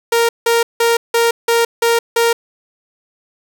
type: tone bursts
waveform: sawtooth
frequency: 465.4 Hz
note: A#4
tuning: 3 cents flat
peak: -7 dBFS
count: 7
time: 0.12-2.33 s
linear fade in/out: 5 ms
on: 170 ms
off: 170 ms
effects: none